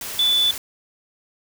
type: tone in noise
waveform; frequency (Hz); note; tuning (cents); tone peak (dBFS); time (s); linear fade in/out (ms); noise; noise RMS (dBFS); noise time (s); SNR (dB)
sine; 3480; A7; -20; -15; 0.19-0.51; 2; white; -31; 0.01-0.58; +13
effects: none